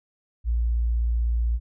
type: tone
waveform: sine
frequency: 58 Hz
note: A#1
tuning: 8 cents flat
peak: -20 dBFS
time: 0.44-1.6 s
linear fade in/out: 50 ms
effects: none